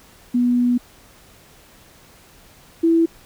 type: tone pair in turn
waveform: sine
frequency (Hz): 244.3 / 330.7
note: B3 / E4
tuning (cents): -19 / +6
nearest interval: perfect fourth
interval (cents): 525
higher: second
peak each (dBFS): -14 / -12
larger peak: second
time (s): 0.34-0.78 / 2.83-3.06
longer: first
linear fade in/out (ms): 10
effects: pink hiss -49 dBFS RMS until 3.25 s